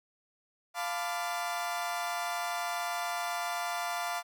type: chord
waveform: 30% pulse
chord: B half-diminished seventh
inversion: second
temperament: equal with one note detuned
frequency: 698.5 / 880 / 1001.6 / 1174.7 Hz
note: F5 / A5 / B5 / D6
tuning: 0 / 0 / +24 / 0 cents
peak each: -32 / -38 / -37 / -37 dBFS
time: 0.74-4.23 s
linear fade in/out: 50 ms
effects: none